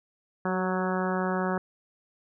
harmonic tone with a mistuned harmonic, 185 Hz, F#3, in tune, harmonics 1 / 2 / 3 / 4 / 5 / 6 / 7 / 8 / 9, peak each -29 / -32 / -34 / -35 / -36 / -37 / -37 / -38 / -39 dBFS, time 0.45-1.58 s, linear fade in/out 2 ms, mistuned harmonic 2, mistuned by +18 cents, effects none

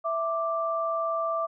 sine tone pair together, 659.3 / 1175.8 Hz, E5 / D6, 0 / +2 cents, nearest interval minor seventh, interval 1002 cents, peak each -28 dBFS, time 0.04-1.47 s, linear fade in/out 20 ms, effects none

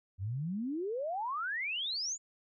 sine exponential sweep, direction up, 88.7 to 7180 Hz, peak -33 dBFS, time 0.18-2.18 s, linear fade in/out 50 ms, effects none

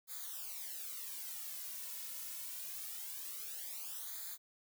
blue noise with flanger, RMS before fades -45 dBFS, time 0.07-4.38 s, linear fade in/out 50 ms, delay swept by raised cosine 0.35 to 2.55 ms, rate 0.24 Hz, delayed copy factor -0.95, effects none

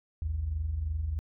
sine tone pair together, 56.25 / 79.3 Hz, A1 / D#2, +39 / +33 cents, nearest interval tritone, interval 594 cents, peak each -35 / -29 dBFS, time 0.22-1.19 s, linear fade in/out 0 ms, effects tanh soft clip ceiling -22 dBFS

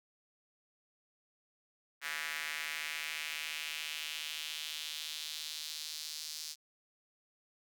square tone with high-pass filter sweep, 77.1 Hz, D#2, 15 cents flat, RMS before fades -41 dBFS, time 2.01-6.56 s, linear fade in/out 50 ms, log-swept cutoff 1800 to 4900 Hz, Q 2.3, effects none

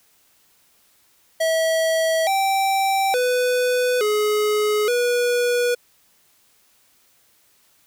square tone with pitch steps, 648 / 778 / 497.7 / 421.9 / 486 Hz, E5 / G5 / B4 / G#4 / B4, -30 / -13 / +13 / +27 / -28 cents, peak -18 dBFS, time 1.4-5.75 s, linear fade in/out 10 ms, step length 870 ms, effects white hiss -59 dBFS RMS until 7.86 s

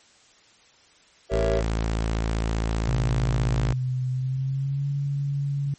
triangle chord, G diminished seventh, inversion none, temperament equal, 392 / 466.2 / 554.4 / 659.3 Hz, G4 / Bb4 / Db5 / Fb5, 0 / 0 / 0 / 0 cents, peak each -26 dBFS, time 1.29-1.63 s, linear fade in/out 50 ms
sawtooth tone, 55.3 Hz, A1, 9 cents sharp, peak -19 dBFS, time 1.31-3.74 s, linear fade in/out 20 ms
sine tone with pitch glide, 127.8 to 140.99 Hz, C3 to C#3, -40 to +30 cents, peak -23 dBFS, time 2.88-5.74 s, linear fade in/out 2 ms, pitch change +170 cents, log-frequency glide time 4.12-4.86 s
effects white hiss -56 dBFS RMS until 5.78 s + MP3 32 kbps

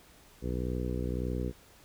harmonic tone, 61.74 Hz, B1, in tune, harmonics 1 / 2 / 3 / 4 / 5 / 6 / 7 / 8, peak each -34 / -37 / -39 / -40 / -41 / -42 / -42 / -43 dBFS, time 0.41-1.53 s, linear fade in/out 50 ms, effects pink hiss -58 dBFS RMS until 1.84 s

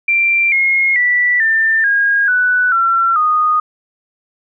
sine tone with pitch steps, 2361 / 2153 / 1962.6 / 1789.3 / 1631.3 / 1487.3 / 1356 / 1236.3 Hz, D7 / C7 / B6 / A6 / G#6 / F#6 / E6 / D#6, +9 / +49 / -11 / +29 / -31 / +9 / +49 / -11 cents, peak -10 dBFS, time 0.08-3.6 s, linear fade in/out 5 ms, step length 440 ms, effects none

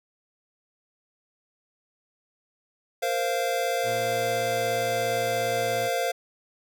square chord, Bb suspended second, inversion none, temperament equal with one note detuned, 466.2 / 523.3 / 691.2 Hz, Bb4 / C5 / F5, 0 / 0 / -18 cents, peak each -32 / -29 / -28 dBFS, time 3.02-6.12 s, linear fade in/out 10 ms
sawtooth tone, 116 Hz, A#2, 8 cents flat, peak -32 dBFS, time 3.83-5.9 s, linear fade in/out 50 ms
effects none

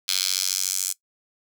10% pulse tone with high-pass filter sweep, 93.7 Hz, F#2, 22 cents sharp, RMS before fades -25 dBFS, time 0.08-0.93 s, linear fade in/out 10 ms, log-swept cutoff 4000 to 7300 Hz, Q 1.9, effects noise-tail reverb RT60 0.1 s tail -20 dB re dry

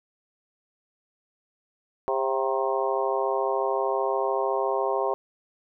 harmonic tone with a mistuned harmonic, 133.6 Hz, C3, 36 cents sharp, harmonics 3 / 4 / 5 / 6 / 7 / 8, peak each -28 / -29 / -30 / -31 / -31 / -32 dBFS, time 2.08-5.14 s, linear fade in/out 0 ms, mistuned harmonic 6, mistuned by -61 cents, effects none

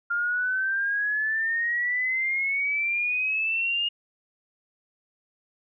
sine exponential sweep, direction up, 1396.9 to 2856 Hz, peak -23 dBFS, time 0.1-3.89 s, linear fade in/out 10 ms, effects none

